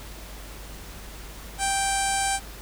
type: tone with low-pass filter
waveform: sawtooth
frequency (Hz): 784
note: G5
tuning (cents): 0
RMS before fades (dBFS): -25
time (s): 1.58-2.4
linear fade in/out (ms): 50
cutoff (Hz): 8700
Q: 5.5
effects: added 50 Hz sine -40 dBFS peak until 2.61 s + pink hiss -43 dBFS RMS until 2.61 s